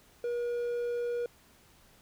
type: tone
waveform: triangle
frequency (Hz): 479.1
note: A#4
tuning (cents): +47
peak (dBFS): -28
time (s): 0.24-1.26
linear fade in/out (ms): 2
effects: pink hiss -61 dBFS RMS until 2.01 s